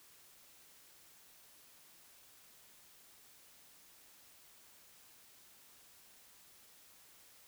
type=silence; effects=white hiss -62 dBFS RMS until 7.47 s